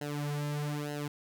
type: tone with flanger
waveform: sawtooth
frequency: 146.83 Hz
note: D3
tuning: in tune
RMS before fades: -35 dBFS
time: 0.01-1.08 s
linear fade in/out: 5 ms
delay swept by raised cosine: 0.85 to 4.15 ms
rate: 1.1 Hz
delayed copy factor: -0.9
effects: none